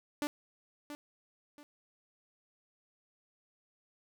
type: tone with echo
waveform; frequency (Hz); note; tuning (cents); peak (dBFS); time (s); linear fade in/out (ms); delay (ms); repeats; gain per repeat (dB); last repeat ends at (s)
sawtooth; 293.7; D4; 0; -28; 0.22-0.27; 0; 680; 2; -10; 1.63
effects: none